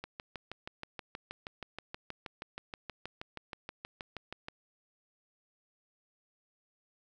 click train, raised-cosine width 0.3 ms, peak -24 dBFS, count 29, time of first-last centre 0.04-4.484 s, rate 6.3 Hz, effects none

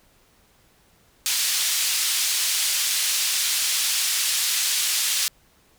pink band-pass noise, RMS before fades -23 dBFS, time 1.26-5.28 s, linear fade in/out 0 ms, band 3400 to 12000 Hz, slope 12 dB/octave, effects pink hiss -59 dBFS RMS until 5.78 s

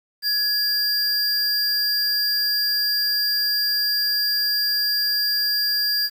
square tone pair together, 1683 / 4760 Hz, G#6 / D8, +23 / +22 cents, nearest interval octave + tritone, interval 1799 cents, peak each -29 / -20 dBFS, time 0.22-6.1 s, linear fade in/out 50 ms, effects 8-bit

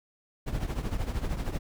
brown noise with tremolo, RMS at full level -28 dBFS, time 0.46-1.59 s, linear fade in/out 20 ms, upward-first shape triangle, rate 13 Hz, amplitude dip 75%, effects none

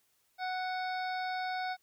harmonic tone, 740 Hz, F#5, in tune, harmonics 1 / 2 / 3 / 5 / 6 / 7, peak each -34 / -40 / -44 / -48 / -50 / -51 dBFS, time 0.38-1.77 s, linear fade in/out 50 ms, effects white hiss -73 dBFS RMS until 1.82 s

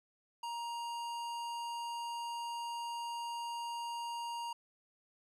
sine tone with hard clipping, 940 Hz, A#5, 14 cents sharp, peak -40 dBFS, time 0.43-4.53 s, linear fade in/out 5 ms, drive 16 dB, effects none

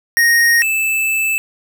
square tone pair in turn, 1864.7 / 2631 Hz, A#6 / E7, 0 / -4 cents, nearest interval tritone, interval 596 cents, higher second, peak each -10 / -15 dBFS, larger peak first, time 0.17-0.62 / 0.62-1.38 s, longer second, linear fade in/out 0 ms, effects none

